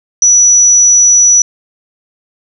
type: tone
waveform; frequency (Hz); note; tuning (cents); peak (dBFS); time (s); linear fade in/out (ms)
sine; 5900; F#8; -6; -3; 0.22-1.42; 2
effects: none